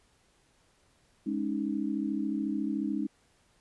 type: chord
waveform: sine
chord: Ab suspended fourth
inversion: none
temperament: equal with one note detuned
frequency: 208.5 / 277.2 / 311.1 Hz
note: Ab3 / Db4 / Eb4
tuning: +7 / 0 / 0 cents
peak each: -33 dBFS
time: 1.26-3.07 s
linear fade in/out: 10 ms
effects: pink hiss -67 dBFS RMS until 3.6 s + resampled to 24000 Hz